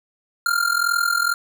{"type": "tone with amplitude modulation", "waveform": "square", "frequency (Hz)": 1396.9, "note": "F6", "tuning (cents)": 0, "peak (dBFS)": -15, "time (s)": [0.46, 1.34], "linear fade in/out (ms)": 2, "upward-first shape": "sine", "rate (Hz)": 42.1, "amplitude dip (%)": 80, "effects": []}